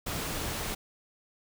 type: noise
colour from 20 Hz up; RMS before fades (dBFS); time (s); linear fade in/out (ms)
pink; -34; 0.06-0.75; 10
effects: none